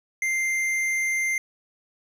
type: tone with tanh clipping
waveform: sine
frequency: 2093 Hz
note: C7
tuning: in tune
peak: -24 dBFS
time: 0.22-1.38 s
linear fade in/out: 2 ms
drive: 12 dB
effects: none